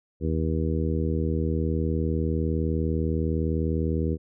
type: harmonic tone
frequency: 79.9 Hz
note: D#2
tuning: 47 cents sharp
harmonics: 1 / 2 / 3 / 4 / 5 / 6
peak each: -26 / -29 / -31 / -32 / -33 / -34 dBFS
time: 0.2-4.18 s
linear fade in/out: 50 ms
effects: none